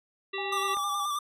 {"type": "harmonic tone", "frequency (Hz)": 390, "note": "G4", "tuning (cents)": -9, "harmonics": [1, 3, 5, 7, 9, 10], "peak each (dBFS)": [-35, -40, -38, -37, -45, -41], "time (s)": [0.33, 0.75], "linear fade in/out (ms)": 10}
{"type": "tone with tremolo", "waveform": "sine", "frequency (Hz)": 813, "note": "G#5", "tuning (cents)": -37, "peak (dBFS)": -35, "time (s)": [0.38, 1.06], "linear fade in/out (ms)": 2, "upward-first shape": "square", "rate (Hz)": 13, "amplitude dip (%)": 35}
{"type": "tone with vibrato", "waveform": "square", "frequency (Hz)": 1174.7, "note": "D6", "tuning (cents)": 0, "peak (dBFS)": -29, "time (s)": [0.52, 1.19], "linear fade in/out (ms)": 5, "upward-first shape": "square", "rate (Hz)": 9.4, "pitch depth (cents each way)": 30}
{"type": "click", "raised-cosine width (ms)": 0.5, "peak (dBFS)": -28, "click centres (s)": 0.77}
{"effects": ["resampled to 32000 Hz"]}